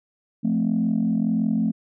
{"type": "chord", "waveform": "sine", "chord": "F major", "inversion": "none", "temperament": "equal", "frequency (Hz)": [174.61, 220, 261.6], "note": ["F3", "A3", "C4"], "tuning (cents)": [0, 0, 0], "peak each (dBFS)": [-25, -20, -25], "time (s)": [0.43, 1.72], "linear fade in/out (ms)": 20, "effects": ["tanh soft clip ceiling -13 dBFS"]}